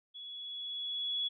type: tone with level ramp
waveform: sine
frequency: 3379 Hz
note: G#7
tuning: 29 cents sharp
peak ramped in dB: -44 to -30 dBFS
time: 0.14-1.29 s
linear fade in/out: 20 ms
effects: none